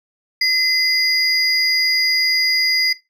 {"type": "tone pair together", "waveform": "triangle", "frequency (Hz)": [2047, 4869], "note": ["C7", "D#8"], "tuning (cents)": [-38, -38], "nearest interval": "octave + minor third", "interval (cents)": 1500, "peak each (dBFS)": -15, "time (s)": [0.41, 2.93], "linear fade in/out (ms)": 5, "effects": ["noise-tail reverb RT60 0.2 s tail -17 dB re dry"]}